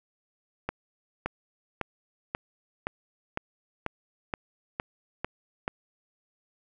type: accelerating click train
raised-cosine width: 0.5 ms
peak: -14 dBFS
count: 11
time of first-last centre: 0.69-5.679 s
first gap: 570 ms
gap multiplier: 0.97
effects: none